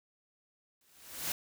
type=noise with exponential growth; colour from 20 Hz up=white; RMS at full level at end=-32 dBFS; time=0.81-1.32 s; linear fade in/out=2 ms; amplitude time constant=110 ms; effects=none